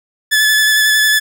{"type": "tone with vibrato", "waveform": "sawtooth", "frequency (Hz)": 1728, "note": "A6", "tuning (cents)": -32, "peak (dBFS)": -6, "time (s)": [0.31, 1.2], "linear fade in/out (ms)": 20, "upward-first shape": "square", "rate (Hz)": 11, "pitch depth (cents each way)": 12, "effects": []}